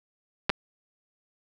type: clicks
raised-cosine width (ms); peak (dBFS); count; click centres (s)
0.3; -7; 2; 0.495 / 0.5
effects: none